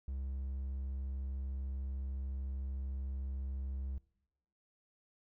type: tone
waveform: triangle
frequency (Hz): 66.8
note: C2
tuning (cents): +36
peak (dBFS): -35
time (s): 0.08-3.98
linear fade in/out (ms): 0
effects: noise-tail reverb RT60 0.8 s tail -22 dB re dry